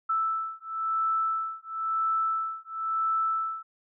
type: beating tone pair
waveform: sine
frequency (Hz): 1318.5 / 1319.48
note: E6 / E6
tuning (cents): 0 / +1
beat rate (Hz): 0.98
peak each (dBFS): -29 / -29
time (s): 0.09-3.63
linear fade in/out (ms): 10
effects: none